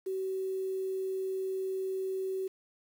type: tone with quantisation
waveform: sine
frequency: 380 Hz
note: F#4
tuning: 46 cents sharp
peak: -31 dBFS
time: 0.06-2.48 s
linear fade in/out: 10 ms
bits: 9
effects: none